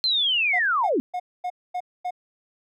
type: linear sweep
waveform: sine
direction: down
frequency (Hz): 4186 to 225.2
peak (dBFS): -19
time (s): 0.04-1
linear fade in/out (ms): 0
type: tone bursts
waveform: triangle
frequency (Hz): 722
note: F#5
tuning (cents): -43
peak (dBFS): -23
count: 6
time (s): 0.53-2.108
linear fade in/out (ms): 10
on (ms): 63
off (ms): 240
effects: none